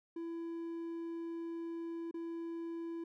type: tone with dropouts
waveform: triangle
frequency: 334 Hz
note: E4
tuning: 23 cents sharp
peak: -37 dBFS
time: 0.16-3.04 s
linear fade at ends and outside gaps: 5 ms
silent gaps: 2.112-2.141 s
effects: none